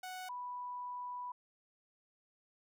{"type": "tone pair in turn", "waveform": ["sawtooth", "sine"], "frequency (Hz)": [740, 986.3], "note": ["F#5", "B5"], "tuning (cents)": [0, -3], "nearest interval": "perfect fourth", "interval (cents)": 497, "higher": "second", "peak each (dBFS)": [-39, -40], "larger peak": "first", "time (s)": [[0.03, 0.29], [0.29, 1.32]], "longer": "second", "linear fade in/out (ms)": 5, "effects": []}